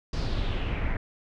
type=noise with low-pass filter sweep; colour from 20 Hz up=brown; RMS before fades=-28 dBFS; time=0.13-0.97 s; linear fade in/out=5 ms; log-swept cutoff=5200 to 1900 Hz; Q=3.4; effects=none